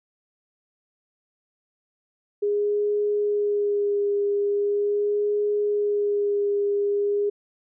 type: tone with vibrato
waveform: sine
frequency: 410.3 Hz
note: G#4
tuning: 21 cents flat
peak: -20 dBFS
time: 2.42-7.3 s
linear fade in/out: 10 ms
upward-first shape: sine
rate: 0.41 Hz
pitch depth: 19 cents each way
effects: none